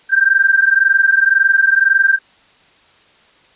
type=tone pair together; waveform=sine; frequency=1568 / 1589.9 Hz; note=G6 / G6; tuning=0 / +24 cents; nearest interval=unison; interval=24 cents; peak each=-12 dBFS; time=0.09-2.19 s; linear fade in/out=50 ms; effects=white hiss -50 dBFS RMS until 3.55 s + resampled to 8000 Hz